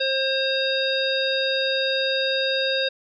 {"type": "harmonic tone with a mistuned harmonic", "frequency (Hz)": 533, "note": "C5", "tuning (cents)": 32, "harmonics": [1, 3, 5, 7, 9], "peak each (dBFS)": [-24, -28, -31, -25, -31], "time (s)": [0, 2.89], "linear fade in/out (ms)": 10, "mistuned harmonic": 5, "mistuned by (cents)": 16, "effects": []}